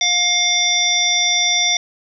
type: harmonic tone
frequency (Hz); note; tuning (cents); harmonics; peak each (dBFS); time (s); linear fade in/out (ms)
710; F5; +28; 1 / 3 / 5 / 7 / 8; -26 / -20 / -17 / -29 / -19; 0.01-1.77; 2
effects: none